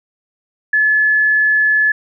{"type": "tone", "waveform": "sine", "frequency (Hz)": 1719, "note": "A6", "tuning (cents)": -41, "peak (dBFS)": -10, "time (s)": [0.73, 1.92], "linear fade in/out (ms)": 5, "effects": []}